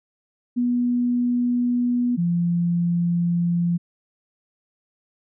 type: tone pair in turn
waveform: sine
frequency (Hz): 243.8 / 172.39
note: B3 / F3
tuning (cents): -22 / -22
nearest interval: tritone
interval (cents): 600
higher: first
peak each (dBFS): -18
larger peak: neither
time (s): 0.56-2.17 / 2.17-3.78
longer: neither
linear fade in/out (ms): 20
effects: none